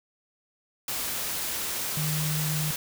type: tone in noise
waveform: sine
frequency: 153 Hz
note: D#3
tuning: 29 cents flat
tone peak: -27 dBFS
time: 1.97-2.71 s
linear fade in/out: 2 ms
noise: white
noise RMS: -31 dBFS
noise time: 0.88-2.76 s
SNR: +1 dB
effects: none